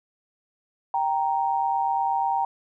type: tone pair together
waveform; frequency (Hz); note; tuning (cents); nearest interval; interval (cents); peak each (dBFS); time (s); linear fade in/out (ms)
sine; 784 / 932.3; G5 / A#5; 0 / 0; minor third; 300; -24; 0.94-2.45; 2
effects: none